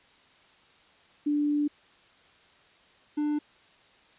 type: tone pair in turn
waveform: sine / triangle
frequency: 293.7 / 297.3 Hz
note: D4 / D4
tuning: 0 / +21 cents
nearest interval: unison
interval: 21 cents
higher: second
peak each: -23 dBFS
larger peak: neither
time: 1.26-1.68 / 3.17-3.39 s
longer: first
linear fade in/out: 10 ms
effects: white hiss -59 dBFS RMS until 4.18 s + resampled to 8000 Hz